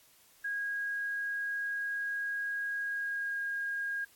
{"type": "tone with pitch glide", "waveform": "sine", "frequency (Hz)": [1640, 1626.8], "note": ["G#6", "G#6"], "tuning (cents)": [-22, -36], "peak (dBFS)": -32, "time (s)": [0.44, 4.05], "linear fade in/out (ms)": 10, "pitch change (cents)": -14, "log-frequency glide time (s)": [2.81, 3.41], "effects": ["white hiss -62 dBFS RMS until 4.15 s", "AAC 64 kbps"]}